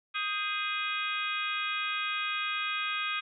harmonic tone with a mistuned harmonic, 415.3 Hz, G#4, in tune, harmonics 3 / 4 / 5 / 6 / 7 / 8 / 9, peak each -35 / -38 / -40 / -34 / -45 / -38 / -43 dBFS, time 0.14-3.21 s, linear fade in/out 20 ms, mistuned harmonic 4, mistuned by -77 cents, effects none

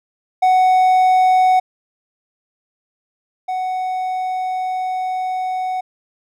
triangle tone pair in turn, 743 / 743 Hz, F#5 / F#5, +7 / +7 cents, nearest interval unison, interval 0 cents, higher neither, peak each -8 / -17 dBFS, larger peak first, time 0.42-1.6 / 3.48-5.81 s, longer second, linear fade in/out 10 ms, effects none

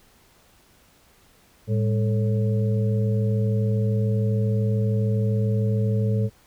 harmonic tone with a mistuned harmonic, 110 Hz, A2, in tune, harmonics 1 / 2 / 4 / 5, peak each -20 / -27 / -30 / -35 dBFS, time 1.67-6.3 s, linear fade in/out 50 ms, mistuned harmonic 2, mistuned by -140 cents, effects pink hiss -57 dBFS RMS until 6.46 s

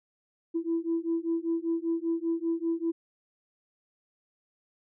sine beating tone pair, 329.6 / 334.7 Hz, E4 / E4, 0 / +26 cents, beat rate 5.1 Hz, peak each -29 dBFS, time 0.54-2.92 s, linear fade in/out 20 ms, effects tanh soft clip ceiling -20 dBFS

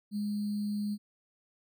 sine tone with sample-and-hold, 206.9 Hz, G#3, 6 cents flat, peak -30 dBFS, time 0.11-0.98 s, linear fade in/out 50 ms, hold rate 4410 Hz, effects none

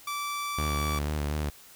sawtooth tone with pitch glide, 1162 to 1154 Hz, D6 to D6, -19 to -31 cents, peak -27 dBFS, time 0.07-0.99 s, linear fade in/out 5 ms, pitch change -12 cents, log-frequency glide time 0.64-0.8 s
sawtooth tone with vibrato, 74.4 Hz, D2, 23 cents sharp, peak -24 dBFS, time 0.58-1.5 s, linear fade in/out 5 ms, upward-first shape square, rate 4.1 Hz, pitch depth 34 cents each way
effects white hiss -52 dBFS RMS until 1.75 s

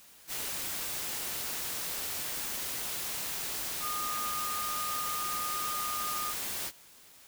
sine tone in noise, 1225 Hz, D#6, 27 cents flat, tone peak -34 dBFS, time 3.8-6.34 s, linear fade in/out 50 ms, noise white, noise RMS -36 dBFS, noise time 0.27-6.72 s, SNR -1 dB, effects white hiss -56 dBFS RMS until 7.27 s

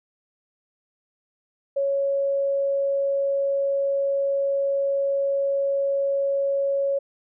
sine tone, 554.4 Hz, C#5, in tune, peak -20 dBFS, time 1.76-6.99 s, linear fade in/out 10 ms, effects none

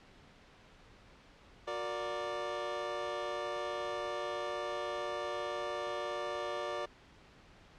25% pulse chord, Gb augmented, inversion none, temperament equal with one note detuned, 362.8 / 466.2 / 587.3 Hz, Gb4 / Bb4 / D5, -34 / 0 / 0 cents, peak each -38 / -39 / -34 dBFS, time 1.67-6.86 s, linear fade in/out 10 ms, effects pink hiss -59 dBFS RMS until 7.78 s + low-pass 4000 Hz 12 dB/octave

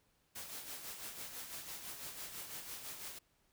white noise with tremolo, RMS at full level -45 dBFS, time 0.35-3.19 s, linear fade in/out 10 ms, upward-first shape sine, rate 6 Hz, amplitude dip 50%, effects pink hiss -75 dBFS RMS until 3.52 s

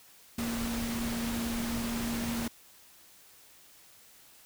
sine tone in noise, 232.9 Hz, A#3, 1 cent flat, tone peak -32 dBFS, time 0.38-2.48 s, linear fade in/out 5 ms, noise pink, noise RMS -37 dBFS, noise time 0.38-2.48 s, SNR +2 dB, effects white hiss -57 dBFS RMS until 4.45 s

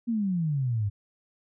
sine exponential sweep, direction down, 240.9 to 98 Hz, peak -24 dBFS, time 0.07-0.9 s, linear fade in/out 20 ms, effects none

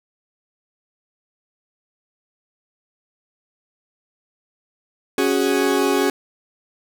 40% pulse chord, C# suspended fourth, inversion none, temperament equal, 277.2 / 370 / 415.3 Hz, C#4 / F#4 / G#4, 0 / 0 / 0 cents, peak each -20 dBFS, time 5.18-6.1 s, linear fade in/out 2 ms, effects none

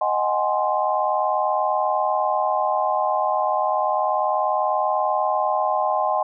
sine chord, Ab dominant seventh, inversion second, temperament equal with one note detuned, 622.3 / 750.3 / 830.6 / 1046.5 Hz, Eb5 / Gb5 / Ab5 / C6, 0 / +24 / 0 / 0 cents, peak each -24 dBFS, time 0.01-6.23 s, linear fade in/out 5 ms, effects none

